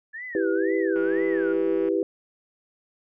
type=tone with vibrato; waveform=sine; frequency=1696 Hz; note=G#6; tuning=36 cents sharp; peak=-33 dBFS; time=0.13-1.54 s; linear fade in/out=20 ms; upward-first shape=sine; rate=2 Hz; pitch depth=300 cents each way
type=chord; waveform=sine; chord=E minor; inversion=none; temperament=equal; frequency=329.6 / 392 / 493.9 Hz; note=E4 / G4 / B4; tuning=0 / 0 / 0 cents; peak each=-25 / -24 / -27 dBFS; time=0.35-2.03 s; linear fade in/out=2 ms
type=click train; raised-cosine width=0.5 ms; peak=-28 dBFS; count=151; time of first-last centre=0.96-1.886 s; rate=162 Hz
effects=none